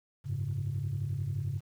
sine chord, F# suspended second, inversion none, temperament equal, 92.5 / 103.83 / 138.59 Hz, F#2 / G#2 / C#3, 0 / 0 / 0 cents, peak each -37 / -33 / -33 dBFS, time 0.24-1.61 s, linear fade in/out 50 ms, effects tanh soft clip ceiling -25 dBFS + 10-bit

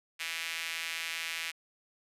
sawtooth tone with high-pass filter, 164.81 Hz, E3, in tune, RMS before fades -37 dBFS, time 0.19-1.52 s, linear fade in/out 20 ms, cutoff 2300 Hz, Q 2.2, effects resampled to 32000 Hz

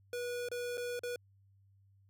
square tone with dropouts, 486.1 Hz, B4, 28 cents flat, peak -37 dBFS, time 0.13-1.16 s, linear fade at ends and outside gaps 2 ms, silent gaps 0.487-0.515 / 0.773-0.778 / 0.993-1.034 s, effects added 98 Hz sine -63 dBFS peak until 2.09 s

